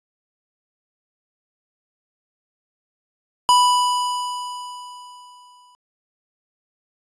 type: tone with exponential decay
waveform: square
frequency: 987.8 Hz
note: B5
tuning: in tune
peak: -11 dBFS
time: 3.49-5.75 s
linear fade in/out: 0 ms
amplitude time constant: 490 ms
effects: resampled to 24000 Hz